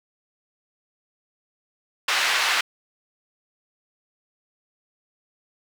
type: band-pass noise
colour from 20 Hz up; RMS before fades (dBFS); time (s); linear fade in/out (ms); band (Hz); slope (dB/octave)
white; -22; 2.08-2.61; 5; 1000 to 3000; 12
effects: none